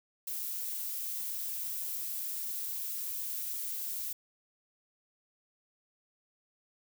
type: noise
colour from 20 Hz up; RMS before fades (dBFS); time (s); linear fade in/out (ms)
violet; -37; 0.27-4.13; 5
effects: none